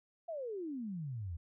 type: exponential sweep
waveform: sine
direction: down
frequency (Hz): 695 to 77.78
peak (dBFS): -38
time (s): 0.28-1.37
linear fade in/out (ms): 10
effects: none